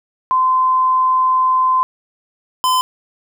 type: tone pair in turn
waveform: sine / square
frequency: 1031 / 1021.5 Hz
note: C6 / C6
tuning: -26 / -42 cents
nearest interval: unison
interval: 16 cents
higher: first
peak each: -11 / -13 dBFS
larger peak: first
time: 0.31-1.83 / 2.64-2.81 s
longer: first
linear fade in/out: 0 ms
effects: none